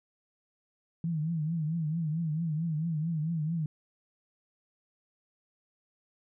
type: tone with vibrato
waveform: sine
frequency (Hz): 160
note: D#3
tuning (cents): +49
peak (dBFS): -28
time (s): 1.04-3.66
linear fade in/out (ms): 2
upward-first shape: triangle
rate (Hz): 4.5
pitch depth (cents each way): 130
effects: none